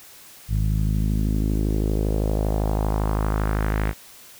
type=tone with low-pass filter sweep; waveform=sawtooth; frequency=52.6 Hz; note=G#1; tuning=23 cents sharp; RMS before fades=-22 dBFS; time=0.48-3.94 s; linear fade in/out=50 ms; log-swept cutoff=130 to 2100 Hz; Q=2; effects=white hiss -46 dBFS RMS until 4.39 s